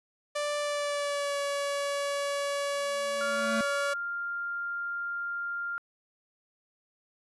sawtooth tone with pitch glide, 587.3 to 567 Hz, D5 to C#5, 0 to +39 cents, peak -25 dBFS, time 0.35-3.94 s, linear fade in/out 10 ms, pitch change -61 cents, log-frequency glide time 0.59-1.38 s
square tone with exponential growth, 222.9 Hz, A3, 23 cents sharp, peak -28 dBFS, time 2.73-3.61 s, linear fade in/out 2 ms, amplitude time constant 190 ms
sine tone, 1396.9 Hz, F6, in tune, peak -31 dBFS, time 3.21-5.78 s, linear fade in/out 0 ms
effects resampled to 24000 Hz

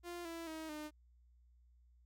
sawtooth tone with pitch steps, 348.3 / 332.6 / 317.6 / 303.2 Hz, F4 / E4 / D#4 / D#4, -5 / +16 / +36 / -45 cents, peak -40 dBFS, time 0.03-0.91 s, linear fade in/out 50 ms, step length 220 ms, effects added 60 Hz sine -64 dBFS peak until 2.05 s

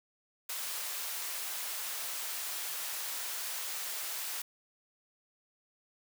white high-pass noise, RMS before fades -38 dBFS, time 0.49-4.42 s, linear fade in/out 5 ms, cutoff 630 Hz, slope 12 dB/octave, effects none

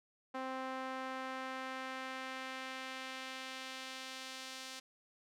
sawtooth tone with band-pass filter sweep, 261.6 Hz, C4, in tune, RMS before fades -44 dBFS, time 0.34-4.8 s, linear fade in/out 10 ms, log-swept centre 970 to 4800 Hz, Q 0.91, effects none

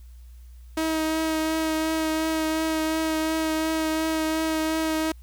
sawtooth tone with vibrato, 317.5 Hz, D#4, 35 cents sharp, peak -19 dBFS, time 0.77-5.12 s, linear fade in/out 5 ms, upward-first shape triangle, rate 2.8 Hz, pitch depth 17 cents each way, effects added 60 Hz sine -42 dBFS peak until 5.22 s + white hiss -63 dBFS RMS until 5.22 s

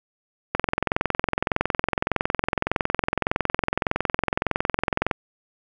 click train, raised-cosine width 0.5 ms, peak -5 dBFS, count 100, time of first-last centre 0.55-5.112 s, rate 21.7 Hz, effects none

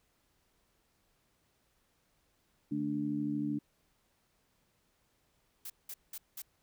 harmonic tone, 73.1 Hz, D2, 7 cents flat, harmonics 2 / 3 / 4, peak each -41 / -37 / -33 dBFS, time 2.71-3.59 s, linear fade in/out 10 ms
blue noise bursts, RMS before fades -43 dBFS, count 4, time 5.65-6.42 s, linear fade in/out 5 ms, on 50 ms, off 190 ms
effects pink hiss -74 dBFS RMS until 6.62 s

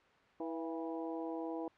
harmonic tone with a mistuned harmonic, 162.8 Hz, E3, 21 cents flat, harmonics 2 / 3 / 4 / 5 / 6, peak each -40 / -44 / -46 / -48 / -50 dBFS, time 0.4-1.68 s, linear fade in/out 2 ms, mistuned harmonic 4, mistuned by +54 cents, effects white hiss -65 dBFS RMS until 1.77 s + low-pass 2000 Hz 12 dB/octave

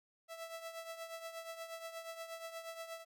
sawtooth tone with tremolo, 659.3 Hz, E5, in tune, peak -38 dBFS, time 0.28-3.05 s, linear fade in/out 50 ms, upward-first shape triangle, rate 8.4 Hz, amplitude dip 70%, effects none

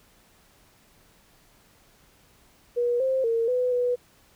sine tone with pitch steps, 481.7 / 526 / 458.8 / 500 / 491.3 Hz, B4 / C5 / A#4 / B4 / B4, -43 / +9 / -28 / +21 / -9 cents, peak -21 dBFS, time 2.76-3.96 s, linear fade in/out 20 ms, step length 240 ms, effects pink hiss -59 dBFS RMS until 4.35 s

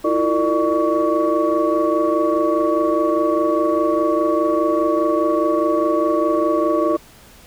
sine tone cluster, 325.2 / 350.1 / 454.4 / 598 / 1126 Hz, E4 / F4 / A#4 / D5 / C#6, -23 / +4 / -44 / +31 / +27 cents, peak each -19 / -22 / -24 / -19 / -22 dBFS, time 0.04-6.97 s, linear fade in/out 10 ms, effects tanh soft clip ceiling -6 dBFS + pink hiss -46 dBFS RMS until 7.46 s

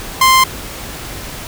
sawtooth tone, 1046.5 Hz, C6, in tune, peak -3 dBFS, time 0.21-0.44 s, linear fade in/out 5 ms, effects added 50 Hz sine -37 dBFS peak until 1.47 s + pink hiss -28 dBFS RMS until 1.47 s

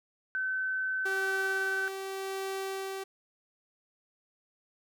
sine tone, 1527 Hz, G6, 46 cents flat, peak -29 dBFS, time 0.35-1.88 s, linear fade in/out 0 ms
sawtooth tone with tremolo, 386.3 Hz, G4, 25 cents flat, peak -29 dBFS, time 1.05-3.04 s, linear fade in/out 10 ms, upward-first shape sine, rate 0.85 Hz, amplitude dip 30%
effects none

